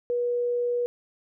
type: tone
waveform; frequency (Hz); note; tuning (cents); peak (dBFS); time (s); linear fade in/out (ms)
sine; 484; B4; -35; -23; 0.1-0.86; 0
effects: none